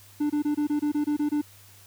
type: tone bursts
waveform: triangle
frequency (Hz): 295.8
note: D4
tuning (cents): +13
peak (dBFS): -20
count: 10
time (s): 0.2-1.416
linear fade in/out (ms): 10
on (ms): 100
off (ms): 24
effects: added 99 Hz sine -54 dBFS peak until 1.86 s + white hiss -53 dBFS RMS until 1.86 s